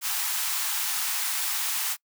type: high-pass noise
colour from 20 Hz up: white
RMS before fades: -28 dBFS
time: 0.01-1.97 s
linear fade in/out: 50 ms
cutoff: 770 Hz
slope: 48 dB/octave
effects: noise-tail reverb RT60 0.1 s tail -25 dB re dry